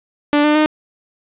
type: tone with pitch steps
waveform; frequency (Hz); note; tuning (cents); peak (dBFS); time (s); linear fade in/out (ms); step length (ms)
sawtooth; 293 / 299.7 / 306.5; D4 / D4 / D#4; -4 / +35 / -26; -7; 0.33-0.66; 0; 110
effects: resampled to 8000 Hz + 8-bit